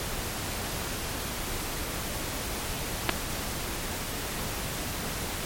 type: clicks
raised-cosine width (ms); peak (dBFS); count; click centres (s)
0.3; -6; 2; 3.092 / 3.095
effects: pink hiss -33 dBFS RMS until 5.45 s + MP3 64 kbps